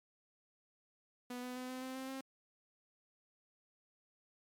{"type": "tone with pitch steps", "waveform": "sawtooth", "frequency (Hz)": [246.9, 250.1, 253.3, 256.5, 259.8, 263.1, 266.5], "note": ["B3", "B3", "B3", "C4", "C4", "C4", "C4"], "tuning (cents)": [0, 22, 44, -34, -12, 10, 32], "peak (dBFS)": -38, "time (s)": [1.3, 2.21], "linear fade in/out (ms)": 5, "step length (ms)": 130, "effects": ["MP3 96 kbps"]}